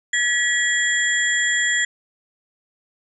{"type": "tone cluster", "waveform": "sine", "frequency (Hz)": [1700, 1935, 3307, 7230], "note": ["G#6", "B6", "G#7", "A8"], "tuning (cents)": [40, -36, -8, 46], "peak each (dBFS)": [-25, -19, -27, -25], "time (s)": [0.13, 1.85], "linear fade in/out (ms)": 5, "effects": []}